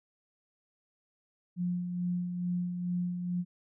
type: tone with tremolo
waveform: sine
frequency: 177.5 Hz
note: F3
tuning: 28 cents sharp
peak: -28 dBFS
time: 1.56-3.45 s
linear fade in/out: 50 ms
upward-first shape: sine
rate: 2.3 Hz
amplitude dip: 45%
effects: none